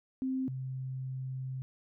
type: tone pair in turn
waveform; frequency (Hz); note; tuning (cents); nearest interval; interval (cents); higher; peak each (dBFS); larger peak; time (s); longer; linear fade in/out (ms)
sine; 261.6 / 130.8; C4 / C3; 0 / 0; octave; 1200; first; -30 / -35; first; 0.22-0.48 / 0.48-1.62; second; 0
effects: none